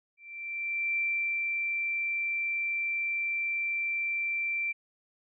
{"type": "tone with ADSR envelope", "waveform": "sine", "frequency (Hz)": 2349, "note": "D7", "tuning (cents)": 0, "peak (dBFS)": -26, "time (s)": [0.17, 4.73], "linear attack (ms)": 800, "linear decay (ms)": 440, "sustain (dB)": -2, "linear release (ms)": 20, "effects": []}